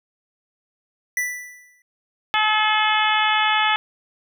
square tone with exponential decay, 1975.5 Hz, B6, in tune, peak -19 dBFS, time 1.17-1.82 s, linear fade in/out 2 ms, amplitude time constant 140 ms
harmonic tone, 429.4 Hz, A4, 42 cents flat, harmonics 2 / 3 / 4 / 5 / 6 / 7 / 8, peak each -21 / -23 / -24 / -25 / -26 / -26 / -27 dBFS, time 2.34-3.76 s, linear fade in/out 0 ms
effects none

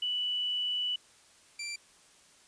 sine / 20% pulse tone pair in turn, 2964 / 2353 Hz, F#7 / D7, +2 / +3 cents, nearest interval major third, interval 399 cents, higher first, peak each -29 / -31 dBFS, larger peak first, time 0.02-0.96 / 1.59-1.76 s, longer first, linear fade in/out 5 ms, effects white hiss -60 dBFS RMS until 2.47 s + resampled to 22050 Hz

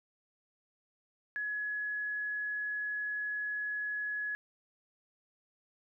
sine tone, 1689 Hz, G#6, 29 cents sharp, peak -33 dBFS, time 1.36-4.35 s, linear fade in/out 0 ms, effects none

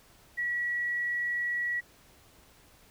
sine tone, 1930 Hz, B6, 40 cents flat, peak -28 dBFS, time 0.37-1.81 s, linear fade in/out 20 ms, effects pink hiss -59 dBFS RMS until 2.9 s

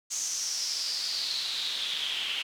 pink noise with band-pass filter sweep, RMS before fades -32 dBFS, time 0.1-2.43 s, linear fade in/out 20 ms, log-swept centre 6500 to 2900 Hz, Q 6.4, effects none

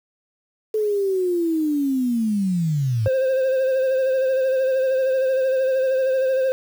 sine linear sweep, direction down, 436.3 to 102.1 Hz, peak -18 dBFS, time 0.74-3.08 s, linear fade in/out 5 ms
triangle tone with vibrato, 525 Hz, C5, 6 cents sharp, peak -15 dBFS, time 3.06-6.52 s, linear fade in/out 0 ms, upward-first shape sine, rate 13 Hz, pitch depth 33 cents each way
effects 7-bit

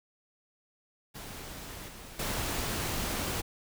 pink noise with level steps, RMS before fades -43 / -47 / -33 dBFS, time 1.14-3.42 s, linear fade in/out 20 ms, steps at 1.88 / 2.19 s, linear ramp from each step 5 ms, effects none

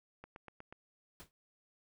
click train, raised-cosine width 0.5 ms, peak -34 dBFS, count 5, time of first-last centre 0.24-0.725 s, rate 8.24 Hz
pink noise with exponential decay, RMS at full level -46 dBFS, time 1.2-1.31 s, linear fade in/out 0 ms, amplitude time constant 23 ms
effects none

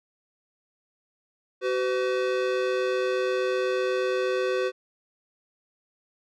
square tone pair together, 378.2 / 506.4 Hz, F#4 / B4, +38 / +43 cents, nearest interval perfect fourth, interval 505 cents, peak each -27 dBFS, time 1.61-4.72 s, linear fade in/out 50 ms, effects low-pass 4000 Hz 12 dB/octave

